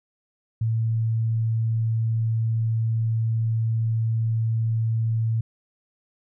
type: tone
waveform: sine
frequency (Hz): 112.8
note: A2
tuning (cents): +44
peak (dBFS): -20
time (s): 0.61-5.41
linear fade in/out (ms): 5
effects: none